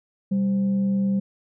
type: tone with frequency modulation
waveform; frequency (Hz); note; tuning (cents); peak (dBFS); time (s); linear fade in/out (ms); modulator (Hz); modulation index
sine; 196; G3; 0; -19; 0.31-1.2; 10; 322; 0.24
effects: none